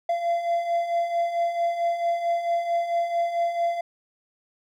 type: beating tone pair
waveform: triangle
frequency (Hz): 681 / 685.5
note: F5 / F5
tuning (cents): -44 / -32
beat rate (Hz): 4.5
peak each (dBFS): -28 / -21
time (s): 0.09-3.81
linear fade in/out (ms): 5
effects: none